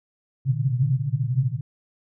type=band-pass noise; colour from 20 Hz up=white; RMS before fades=-23 dBFS; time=0.45-1.61 s; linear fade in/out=2 ms; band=120 to 140 Hz; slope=96 dB/octave; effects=none